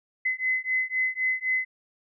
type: beating tone pair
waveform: sine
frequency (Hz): 2033 / 2036.9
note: B6 / C7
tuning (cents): +50 / -47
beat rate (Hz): 3.9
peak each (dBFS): -27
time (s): 0.25-1.65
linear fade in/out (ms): 10
effects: none